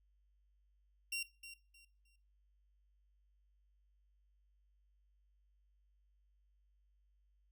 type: tone with echo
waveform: sawtooth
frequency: 2754 Hz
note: F7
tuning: 25 cents flat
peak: -34 dBFS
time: 1.12-1.23 s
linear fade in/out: 5 ms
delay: 310 ms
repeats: 3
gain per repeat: -12 dB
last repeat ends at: 2.16 s
effects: noise-tail reverb RT60 0.3 s tail -17 dB re dry + added 50 Hz sine -70 dBFS peak until 7.51 s